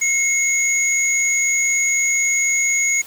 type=tone pair together; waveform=sine; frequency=2165 / 6709 Hz; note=C#7 / G#8; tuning=-41 / +17 cents; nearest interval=octave + minor sixth; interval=1958 cents; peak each=-18 dBFS; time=0.01-3.02 s; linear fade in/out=10 ms; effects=white hiss -40 dBFS RMS until 3.06 s